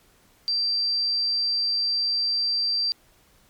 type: tone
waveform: sine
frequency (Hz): 4699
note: D8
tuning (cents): 0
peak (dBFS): -21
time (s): 0.48-2.92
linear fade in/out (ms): 0
effects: pink hiss -59 dBFS RMS until 3.49 s + MP3 96 kbps